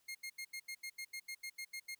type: tone bursts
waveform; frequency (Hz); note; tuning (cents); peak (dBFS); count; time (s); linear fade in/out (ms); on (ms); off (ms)
sawtooth; 2135; C7; +34; -39; 13; 0.08-1.95; 10; 70; 80
effects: white hiss -75 dBFS RMS until 1.99 s